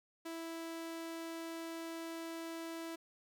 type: tone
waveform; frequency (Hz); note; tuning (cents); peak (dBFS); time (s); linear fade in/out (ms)
sawtooth; 329.6; E4; 0; -38; 0.25-2.96; 10
effects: none